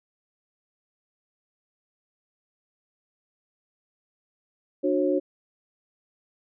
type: tone cluster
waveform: sine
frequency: 295.4 / 364.2 / 544 Hz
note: D4 / F#4 / C#5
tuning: +10 / -27 / -33 cents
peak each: -25 dBFS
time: 4.83-5.2 s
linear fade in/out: 20 ms
effects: none